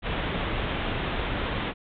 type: low-pass noise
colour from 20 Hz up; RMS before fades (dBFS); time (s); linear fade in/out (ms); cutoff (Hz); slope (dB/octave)
pink; -29; 0.02-1.74; 50; 3700; 96
effects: none